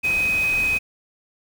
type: tone in noise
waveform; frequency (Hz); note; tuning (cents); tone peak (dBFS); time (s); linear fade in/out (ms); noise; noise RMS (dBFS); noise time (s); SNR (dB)
sine; 2518; D#7; +20; -18; 0.03-0.79; 20; pink; -33; 0.03-0.79; +12
effects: none